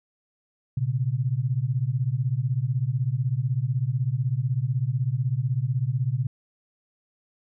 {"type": "beating tone pair", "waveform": "sine", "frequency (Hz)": [119.2, 135.2], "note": ["A#2", "C#3"], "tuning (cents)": [39, -43], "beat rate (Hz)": 16, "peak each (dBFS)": -25, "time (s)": [0.77, 6.27], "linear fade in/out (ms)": 5, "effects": []}